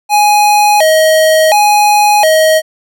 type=tone with vibrato; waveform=square; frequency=725 Hz; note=F#5; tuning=35 cents flat; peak=-6 dBFS; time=0.09-2.62 s; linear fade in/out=50 ms; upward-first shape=square; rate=0.7 Hz; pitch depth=240 cents each way; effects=none